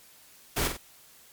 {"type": "noise with echo", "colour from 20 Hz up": "pink", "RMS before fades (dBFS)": -27, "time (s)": [0.56, 0.68], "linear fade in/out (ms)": 10, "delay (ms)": 46, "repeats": 2, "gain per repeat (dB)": -6, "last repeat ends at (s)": 0.772, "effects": ["white hiss -55 dBFS RMS until 1.32 s", "MP3 96 kbps"]}